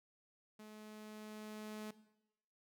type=tone with level ramp; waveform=sawtooth; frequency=214 Hz; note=A3; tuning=48 cents flat; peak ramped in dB=-49 to -40 dBFS; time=0.59-1.91 s; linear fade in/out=5 ms; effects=noise-tail reverb RT60 0.9 s tail -17 dB re dry